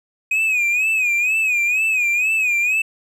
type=tone with vibrato; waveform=triangle; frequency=2500 Hz; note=D#7; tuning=8 cents sharp; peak=-14 dBFS; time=0.31-2.82 s; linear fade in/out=5 ms; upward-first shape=sine; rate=2.1 Hz; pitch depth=100 cents each way; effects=none